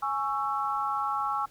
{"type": "chord", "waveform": "sine", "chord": "C# minor", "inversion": "second", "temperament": "just", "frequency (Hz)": [831.5, 1108.7, 1330.5], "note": ["G#5", "C#6", "E6"], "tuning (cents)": [2, 0, 16], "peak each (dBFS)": -31, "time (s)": [0.02, 1.46], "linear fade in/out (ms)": 10, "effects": ["pink hiss -58 dBFS RMS until 1.5 s"]}